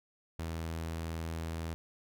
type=tone; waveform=sawtooth; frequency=81.8 Hz; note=E2; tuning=13 cents flat; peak=-32 dBFS; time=0.39-1.74 s; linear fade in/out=0 ms; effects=none